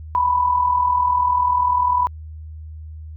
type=tone with amplitude modulation; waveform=sine; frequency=987.8 Hz; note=B5; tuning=in tune; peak=-12 dBFS; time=0.15-2.07 s; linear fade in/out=0 ms; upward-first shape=sine; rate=40.1 Hz; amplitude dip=60%; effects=added 78 Hz sine -32 dBFS peak until 3.16 s